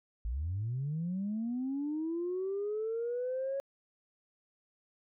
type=linear sweep; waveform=sine; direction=up; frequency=51.2 to 554 Hz; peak=-31 dBFS; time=0.25-3.6 s; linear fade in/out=0 ms; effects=tanh soft clip ceiling -28 dBFS